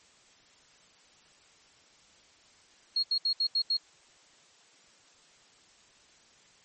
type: tone bursts at uneven times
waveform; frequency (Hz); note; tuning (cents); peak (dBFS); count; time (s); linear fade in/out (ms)
sine; 4293; C8; +44; -24; 6; 2.96-3.03 / 3.11-3.18 / 3.25-3.33 / 3.4-3.47 / 3.55-3.62 / 3.7-3.77; 5
effects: white hiss -60 dBFS RMS until 6.64 s + MP3 32 kbps